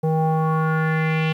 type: tone with low-pass filter sweep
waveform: square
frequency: 158.5 Hz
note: D#3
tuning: 32 cents sharp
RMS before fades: -20 dBFS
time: 0.03-1.33 s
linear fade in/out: 10 ms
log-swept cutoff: 620 to 2900 Hz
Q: 3.9
effects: 9-bit